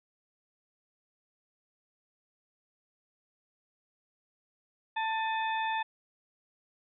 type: harmonic tone with a mistuned harmonic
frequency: 887 Hz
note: A5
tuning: 14 cents sharp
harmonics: 1 / 2 / 3 / 4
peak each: -30 / -36 / -40 / -42 dBFS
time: 4.96-5.83 s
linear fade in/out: 10 ms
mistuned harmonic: 3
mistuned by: -86 cents
effects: none